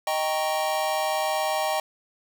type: chord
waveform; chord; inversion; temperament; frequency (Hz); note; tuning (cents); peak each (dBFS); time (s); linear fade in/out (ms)
square; Eb dominant seventh; none; equal; 622.3 / 784 / 932.3 / 1108.7; Eb5 / G5 / Bb5 / Db6; 0 / 0 / 0 / 0; -28 / -28 / -33 / -34; 0.07-1.8; 2
effects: none